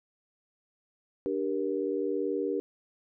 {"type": "chord", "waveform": "sine", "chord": "G minor", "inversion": "second", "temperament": "equal with one note detuned", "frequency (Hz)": [293.7, 392, 472.4], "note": ["D4", "G4", "Bb4"], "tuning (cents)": [0, 0, 23], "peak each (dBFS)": [-33, -31, -32], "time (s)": [1.26, 2.6], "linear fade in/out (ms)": 0, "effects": []}